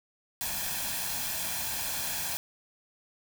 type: noise with comb filter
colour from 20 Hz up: white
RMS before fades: -33 dBFS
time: 0.41-2.37 s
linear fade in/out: 0 ms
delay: 1.2 ms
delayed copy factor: +0.6
effects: none